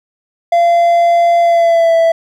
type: tone with pitch glide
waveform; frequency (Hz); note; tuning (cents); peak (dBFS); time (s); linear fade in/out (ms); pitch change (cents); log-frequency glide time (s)
triangle; 686 to 661.5; F5 to E5; -31 to +6; -5; 0.52-2.12; 5; -63; 1.41-1.95
effects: none